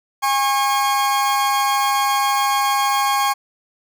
40% pulse tone pair together, 814.2 / 1088 Hz, G#5 / C#6, -35 / -33 cents, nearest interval perfect fourth, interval 502 cents, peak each -18 dBFS, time 0.22-3.34 s, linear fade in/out 20 ms, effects none

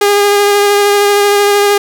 sawtooth tone with vibrato, 407.3 Hz, G#4, 34 cents flat, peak -3 dBFS, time 0.01-1.78 s, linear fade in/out 5 ms, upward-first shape sine, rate 13 Hz, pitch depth 14 cents each way, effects none

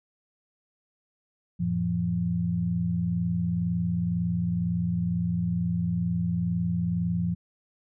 sine tone cluster, 90.8 / 112.9 / 172.6 Hz, F#2 / A2 / F3, -32 / +45 / -20 cents, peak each -33 / -32 / -25 dBFS, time 1.59-7.35 s, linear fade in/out 20 ms, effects none

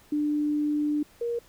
sine tone pair in turn, 297.1 / 471.6 Hz, D4 / A#4, +20 / +20 cents, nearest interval minor sixth, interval 800 cents, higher second, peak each -23 / -26 dBFS, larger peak first, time 0.12-1.03 / 1.21-1.39 s, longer first, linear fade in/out 5 ms, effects pink hiss -57 dBFS RMS until 1.48 s

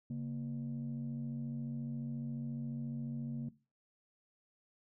sine tone pair together, 138.59 / 232.9 Hz, C#3 / A#3, 0 / -1 cents, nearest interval major sixth, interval 899 cents, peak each -38 / -38 dBFS, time 0.1-3.49 s, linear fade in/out 5 ms, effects noise-tail reverb RT60 0.3 s tail -17 dB re dry + tanh soft clip ceiling -33 dBFS

